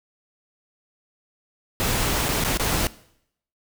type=noise with dropouts; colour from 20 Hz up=pink; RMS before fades=-23 dBFS; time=1.8-2.87 s; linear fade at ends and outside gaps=0 ms; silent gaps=2.285-2.289 / 2.439-2.447 / 2.573-2.597 s; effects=noise-tail reverb RT60 0.7 s tail -19 dB re dry